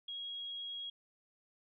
sine tone, 3297 Hz, G#7, 13 cents flat, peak -40 dBFS, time 0.08-0.9 s, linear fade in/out 5 ms, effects none

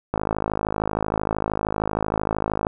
click train, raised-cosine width 1 ms, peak -8 dBFS, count 135, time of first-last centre 0.14-2.668 s, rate 53 Hz, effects none

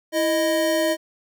square tone pair together, 329.6 / 622.2 Hz, E4 / D#5, 0 / 0 cents, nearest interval major seventh, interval 1100 cents, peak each -24 / -21 dBFS, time 0.12-0.97 s, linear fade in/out 50 ms, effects none

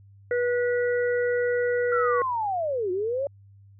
harmonic tone, 486.6 Hz, B4, 26 cents flat, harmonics 1 / 3 / 4, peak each -22 / -32 / -34 dBFS, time 0.31-2.22 s, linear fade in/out 2 ms
sine linear two-way sweep, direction down then up, 1396.9 to 352.7 to 573 Hz, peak -24 dBFS, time 1.92-3.27 s, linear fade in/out 2 ms, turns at 2.91 s
effects added 99 Hz sine -49 dBFS peak until 3.79 s

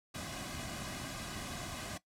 pink noise with comb filter, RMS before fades -42 dBFS, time 0.14-1.98 s, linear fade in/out 10 ms, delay 2.2 ms, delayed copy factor -0.65, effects noise-tail reverb RT60 0.1 s tail -17 dB re dry + low-pass 10000 Hz 12 dB/octave

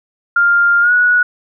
sine tone with pitch glide, 1400 to 1463.7 Hz, F6 to F#6, +4 to -19 cents, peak -8 dBFS, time 0.36-1.23 s, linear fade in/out 5 ms, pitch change +77 cents, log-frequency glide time 0.81-0.92 s, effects none

